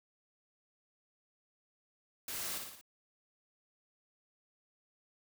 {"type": "noise with echo", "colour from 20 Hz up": "white", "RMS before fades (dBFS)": -41, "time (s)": [2.28, 2.58], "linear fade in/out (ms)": 2, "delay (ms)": 58, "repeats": 4, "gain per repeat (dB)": -4, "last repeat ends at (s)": 2.812, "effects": []}